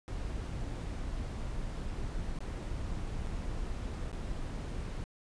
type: noise with dropouts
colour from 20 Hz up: brown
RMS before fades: -37 dBFS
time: 0.08-5.04 s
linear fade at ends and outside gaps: 0 ms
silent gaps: 2.388-2.405 / 3.264-3.27 / 4.116-4.129 s
effects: resampled to 22050 Hz